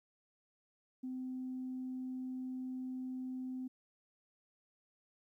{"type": "tone", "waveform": "sine", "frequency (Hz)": 256.8, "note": "C4", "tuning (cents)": -32, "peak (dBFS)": -38, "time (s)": [1.03, 3.68], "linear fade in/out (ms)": 10, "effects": ["tanh soft clip ceiling -34 dBFS", "13-bit"]}